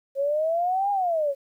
sine exponential two-way sweep, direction up then down, 540 to 820 to 540 Hz, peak -21 dBFS, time 0.15-1.35 s, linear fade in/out 50 ms, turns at 0.91 s, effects 10-bit

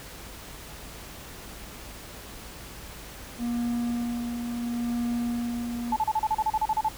triangle tone with tremolo, 238 Hz, A#3, 36 cents sharp, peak -23 dBFS, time 3.38-5.97 s, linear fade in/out 50 ms, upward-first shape sine, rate 0.73 Hz, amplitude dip 40%
sine tone bursts, 869 Hz, A5, 22 cents flat, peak -21 dBFS, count 13, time 5.92-6.887 s, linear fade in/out 5 ms, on 43 ms, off 34 ms
effects added 53 Hz sine -48 dBFS peak until 6.97 s + pink hiss -43 dBFS RMS until 6.97 s

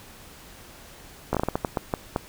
slowing click train, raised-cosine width 1 ms, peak -9 dBFS, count 11, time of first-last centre 1.33-2.161 s, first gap 16 ms, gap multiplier 1.34, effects pink hiss -47 dBFS RMS until 2.28 s

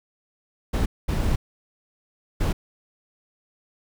brown noise bursts at uneven times, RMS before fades -22 dBFS, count 3, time 0.73-0.86 / 1.08-1.36 / 2.4-2.53 s, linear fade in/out 10 ms, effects none

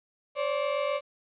35% pulse tone pair together, 532.4 / 580 Hz, C5 / D5, +30 / -22 cents, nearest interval minor second, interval 148 cents, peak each -30 / -26 dBFS, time 0.35-1.01 s, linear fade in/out 50 ms, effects resampled to 8000 Hz + 10-bit

